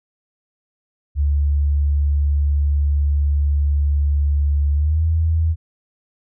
sine tone with pitch glide, 72.1 to 80.93 Hz, D2 to E2, -31 to -31 cents, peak -14 dBFS, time 1.15-5.56 s, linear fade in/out 50 ms, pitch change +200 cents, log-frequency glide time 4.74-5.04 s, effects none

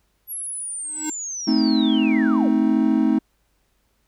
sine linear sweep, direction down, 11530 to 316.3 Hz, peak -27 dBFS, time 0.27-2.51 s, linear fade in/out 50 ms
square tone with exponential growth, 306.6 Hz, D#4, 25 cents flat, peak -23 dBFS, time 0.82-1.1 s, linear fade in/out 5 ms, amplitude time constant 60 ms
triangle chord, A diminished, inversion none, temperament equal with one note detuned, 220 / 261.6 / 314.7 Hz, A3 / C4 / Eb4, 0 / 0 / +20 cents, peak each -18 dBFS, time 1.47-3.19 s, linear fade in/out 10 ms
effects added 50 Hz sine -68 dBFS peak until 4.07 s + pink hiss -68 dBFS RMS until 4.07 s

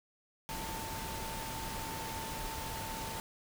sine tone in noise, 893 Hz, A5, 25 cents sharp, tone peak -43 dBFS, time 0.49-3.2 s, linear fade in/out 0 ms, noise pink, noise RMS -41 dBFS, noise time 0.49-3.2 s, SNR -5 dB, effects none

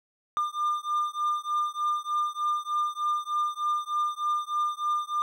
triangle beating tone pair, 1200 / 1203.3 Hz, D6 / D6, +37 / +42 cents, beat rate 3.3 Hz, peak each -27 dBFS, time 0.37-5.22 s, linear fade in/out 0 ms, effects none

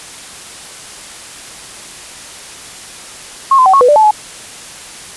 sine tone with pitch steps, 1082 / 1026 / 762 / 1098 / 495.1 / 589 / 869 / 850 Hz, C#6 / C6 / G5 / C#6 / B4 / D5 / A5 / G#5, -42 / -34 / -49 / -17 / +4 / +5 / -22 / +40 cents, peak -4 dBFS, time 3.51-4.11 s, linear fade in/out 5 ms, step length 75 ms, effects white hiss -31 dBFS RMS until 5.16 s + resampled to 24000 Hz

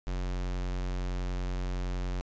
square tone, 45.34 Hz, F#1, 34 cents flat, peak -31 dBFS, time 0.07-2.21 s, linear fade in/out 0 ms, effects resampled to 16000 Hz

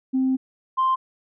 sine tone pair in turn, 261.6 / 1046.4 Hz, C4 / C6, 0 / 0 cents, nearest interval 2 octaves, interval 2400 cents, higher second, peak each -17 / -16 dBFS, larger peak second, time 0.13-0.37 / 0.77-0.96 s, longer first, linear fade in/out 20 ms, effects tanh soft clip ceiling -14 dBFS

